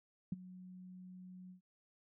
sine tone with ADSR envelope, 183.4 Hz, F#3, 15 cents flat, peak -32 dBFS, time 0.32-1.61 s, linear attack 4 ms, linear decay 22 ms, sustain -18 dB, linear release 110 ms, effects none

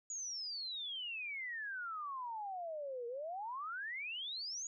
sine exponential two-way sweep, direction down then up, 6870 to 463.4 to 6870 Hz, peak -40 dBFS, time 0.1-4.67 s, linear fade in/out 2 ms, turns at 3.07 s, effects none

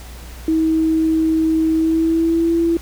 sine tone with pitch glide, 320 to 334.6 Hz, D#4 to E4, +49 to +26 cents, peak -13 dBFS, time 0.48-2.77 s, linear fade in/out 2 ms, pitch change +77 cents, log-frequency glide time 1.72-2.56 s, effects added 60 Hz sine -33 dBFS peak until 2.81 s + pink hiss -40 dBFS RMS until 2.81 s

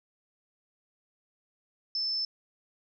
sine tone, 5274 Hz, E8, in tune, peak -28 dBFS, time 1.95-2.25 s, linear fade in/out 2 ms, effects none

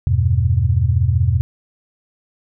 sine chord, E minor, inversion none, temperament equal, 82.41 / 98 / 123.47 Hz, E2 / G2 / B2, 0 / 0 / 0 cents, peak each -17 dBFS, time 0.07-1.41 s, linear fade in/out 0 ms, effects none

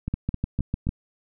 two click trains, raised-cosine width 5 ms, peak -15 / -12 dBFS, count 4 / 6, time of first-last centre 0.08-0.869 / 0.14-0.891 s, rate 3.8 / 6.66 Hz, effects none

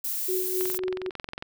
violet noise, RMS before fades -30 dBFS, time 0.04-0.78 s, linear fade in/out 5 ms
sine tone with tremolo, 370 Hz, F#4, in tune, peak -25 dBFS, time 0.28-1.1 s, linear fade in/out 10 ms, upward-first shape sine, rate 3.8 Hz, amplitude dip 60%
click train, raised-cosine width 0.3 ms, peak -19 dBFS, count 19, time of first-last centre 0.61-1.424 s, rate 22.1 Hz
effects none

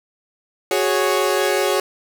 sawtooth chord, F# suspended second, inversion none, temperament equal, 370 / 415.3 / 554.4 Hz, F#4 / G#4 / C#5, 0 / 0 / 0 cents, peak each -17 dBFS, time 0.71-1.8 s, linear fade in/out 2 ms, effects none

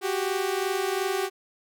sawtooth tone pair together, 372.2 / 395 Hz, F#4 / G4, +10 / +13 cents, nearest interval minor second, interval 103 cents, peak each -24 dBFS, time 0.01-1.3 s, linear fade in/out 50 ms, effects none

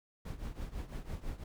brown noise with tremolo, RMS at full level -38 dBFS, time 0.25-1.44 s, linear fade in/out 5 ms, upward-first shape triangle, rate 6 Hz, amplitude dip 85%, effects none

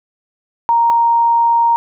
sine tone pair in turn, 932.3 / 932.3 Hz, A#5 / A#5, 0 / 0 cents, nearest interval unison, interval 0 cents, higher neither, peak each -9 dBFS, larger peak neither, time 0.69-0.9 / 0.9-1.76 s, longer second, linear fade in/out 0 ms, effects none

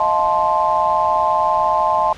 sine chord, F dominant seventh, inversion third, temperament just, 628.6 / 698.5 / 873.1 / 1047.7 Hz, Eb5 / F5 / A5 / C6, +18 / 0 / -14 / +2 cents, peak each -21 / -23 / -17 / -18 dBFS, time 0-2.13 s, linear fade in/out 2 ms, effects pink hiss -38 dBFS RMS until 2.17 s + low-pass 5000 Hz 12 dB/octave

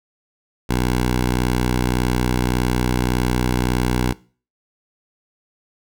10% pulse tone, 61.74 Hz, B1, in tune, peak -9 dBFS, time 0.69-4.13 s, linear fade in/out 10 ms, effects noise-tail reverb RT60 0.4 s tail -21 dB re dry

